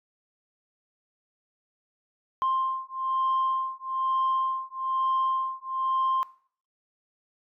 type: beating tone pair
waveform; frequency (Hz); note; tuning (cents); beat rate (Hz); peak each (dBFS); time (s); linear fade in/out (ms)
sine; 1052 / 1053.1; C6 / C6; +9 / +11; 1.1; -27; 2.42-6.23; 0
effects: noise-tail reverb RT60 0.5 s tail -19 dB re dry + tanh soft clip ceiling -19 dBFS